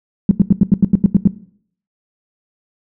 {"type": "tone bursts", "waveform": "sine", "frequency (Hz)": 195, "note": "G3", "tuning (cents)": -9, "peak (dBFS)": -4, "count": 10, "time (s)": [0.29, 1.275], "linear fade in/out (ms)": 2, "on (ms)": 22, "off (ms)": 85, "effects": ["noise-tail reverb RT60 0.6 s tail -19 dB re dry"]}